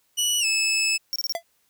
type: tone with pitch glide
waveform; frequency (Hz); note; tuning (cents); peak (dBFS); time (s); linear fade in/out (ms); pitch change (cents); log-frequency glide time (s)
20% pulse; 2944 to 2608; F#7 to E7; -9 to -19; -15; 0.17-0.98; 20; -210; 0.4-0.45
type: tone bursts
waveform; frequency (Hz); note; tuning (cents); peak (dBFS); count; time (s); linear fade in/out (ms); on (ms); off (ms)
square; 5530; F8; -18; -24; 4; 1.13-1.323; 0; 28; 27
type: tone with exponential decay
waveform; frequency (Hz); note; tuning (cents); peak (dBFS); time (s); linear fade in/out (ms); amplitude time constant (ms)
square; 675; E5; +41; -22; 1.35-1.43; 1; 16
effects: white hiss -67 dBFS RMS until 1.69 s